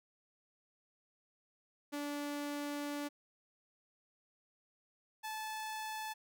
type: tone pair in turn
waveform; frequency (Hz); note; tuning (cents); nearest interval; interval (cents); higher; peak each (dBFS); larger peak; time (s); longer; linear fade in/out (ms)
sawtooth; 290 / 869; D4 / A5; -22 / -22; octave + perfect fifth; 1900; second; -34 / -36; first; 1.92-3.09 / 5.23-6.14; first; 20
effects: none